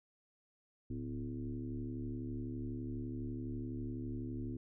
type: tone with frequency modulation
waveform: sine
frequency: 181.7 Hz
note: F#3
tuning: 31 cents flat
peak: -38 dBFS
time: 0.9-4.57 s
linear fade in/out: 5 ms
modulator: 72 Hz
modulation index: 2.1
effects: none